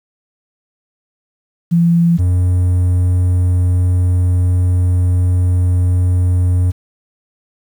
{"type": "tone pair in turn", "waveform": ["sine", "triangle"], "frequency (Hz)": [170, 89.86], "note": ["F3", "F2"], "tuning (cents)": [-46, 50], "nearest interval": "major seventh", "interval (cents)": 1104, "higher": "first", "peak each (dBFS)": -8, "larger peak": "neither", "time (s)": [[1.71, 2.18], [2.18, 6.72]], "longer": "second", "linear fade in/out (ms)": 20, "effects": ["7-bit"]}